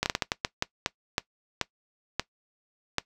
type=slowing click train; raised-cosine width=0.2 ms; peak=-7 dBFS; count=13; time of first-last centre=0.03-2.983 s; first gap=29 ms; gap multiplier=1.35; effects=noise-tail reverb RT60 0.1 s tail -20 dB re dry